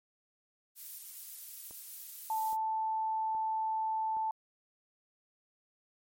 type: noise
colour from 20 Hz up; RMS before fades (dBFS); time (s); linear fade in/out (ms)
violet; -44; 0.75-2.57; 50
type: click train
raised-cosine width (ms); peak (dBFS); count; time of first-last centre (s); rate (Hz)
1; -39; 4; 1.71-4.169; 1.22
type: tone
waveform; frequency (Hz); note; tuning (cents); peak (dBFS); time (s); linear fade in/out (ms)
sine; 880; A5; 0; -30; 2.3-4.31; 2
effects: MP3 64 kbps